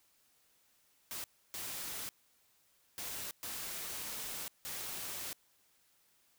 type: noise bursts at uneven times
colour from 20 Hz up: white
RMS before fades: -42 dBFS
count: 5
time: 1.11-1.24 / 1.54-2.09 / 2.98-3.31 / 3.43-4.48 / 4.65-5.33 s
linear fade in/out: 0 ms
effects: white hiss -71 dBFS RMS until 6.38 s